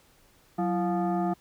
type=tone with frequency modulation; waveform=sine; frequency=185 Hz; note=F#3; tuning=in tune; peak=-24 dBFS; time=0.58-1.34 s; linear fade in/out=10 ms; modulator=523 Hz; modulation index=1.3; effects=pink hiss -61 dBFS RMS until 1.4 s